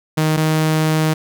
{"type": "tone pair in turn", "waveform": "sawtooth", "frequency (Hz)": [156.1, 156.81], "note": ["D#3", "D#3"], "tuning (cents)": [6, 14], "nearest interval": "unison", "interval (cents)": 8, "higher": "second", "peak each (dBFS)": -10, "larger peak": "neither", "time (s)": [[0.17, 0.37], [0.37, 1.14]], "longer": "second", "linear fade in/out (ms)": 10, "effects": []}